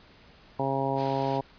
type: harmonic tone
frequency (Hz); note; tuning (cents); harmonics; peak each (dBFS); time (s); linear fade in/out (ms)
135.8; C#3; -35; 1 / 2 / 3 / 4 / 5 / 6 / 7; -33 / -33 / -33 / -33 / -33 / -33 / -33; 0.59-1.41; 5
type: noise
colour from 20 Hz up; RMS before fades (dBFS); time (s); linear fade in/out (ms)
white; -40; 0.95-1.41; 50
effects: pink hiss -55 dBFS RMS until 1.58 s + resampled to 11025 Hz